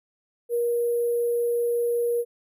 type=tone with sample-and-hold; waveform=sine; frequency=475.3 Hz; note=A#4; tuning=34 cents sharp; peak=-21 dBFS; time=0.49-2.25 s; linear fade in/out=50 ms; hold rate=11025 Hz; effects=none